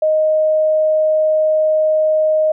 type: tone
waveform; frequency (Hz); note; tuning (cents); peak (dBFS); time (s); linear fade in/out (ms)
sine; 622.3; D#5; 0; -11; 0.02-2.52; 5
effects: none